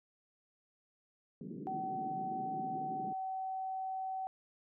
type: band-pass noise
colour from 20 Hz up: pink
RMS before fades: -45 dBFS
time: 1.41-3.13 s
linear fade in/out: 2 ms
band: 150 to 400 Hz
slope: 48 dB/octave
type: tone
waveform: sine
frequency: 760 Hz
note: F#5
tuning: 46 cents sharp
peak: -36 dBFS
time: 1.67-4.27 s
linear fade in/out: 0 ms
effects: none